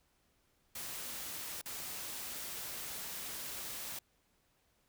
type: noise with dropouts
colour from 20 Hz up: white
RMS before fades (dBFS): -43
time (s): 0.75-3.99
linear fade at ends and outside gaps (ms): 5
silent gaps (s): 1.615-1.657
effects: pink hiss -74 dBFS RMS until 4.88 s